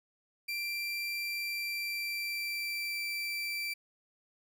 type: tone with pitch glide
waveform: 30% pulse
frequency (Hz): 2359 to 2339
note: D7 to D7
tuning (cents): +7 to -8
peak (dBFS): -31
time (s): 0.48-3.74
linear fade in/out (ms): 10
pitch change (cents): -15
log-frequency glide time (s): 1.16-3.14
effects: none